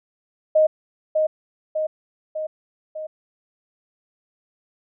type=tone with echo; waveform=sine; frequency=622.3 Hz; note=D#5; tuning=in tune; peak=-12 dBFS; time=0.55-0.67 s; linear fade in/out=10 ms; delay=600 ms; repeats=4; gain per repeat=-4 dB; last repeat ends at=3.07 s; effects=none